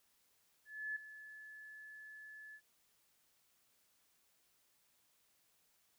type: tone with ADSR envelope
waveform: sine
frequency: 1723 Hz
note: A6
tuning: 37 cents flat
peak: -37 dBFS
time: 0.65-2.61 s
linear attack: 310 ms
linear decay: 6 ms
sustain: -14 dB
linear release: 65 ms
effects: white hiss -75 dBFS RMS until 5.98 s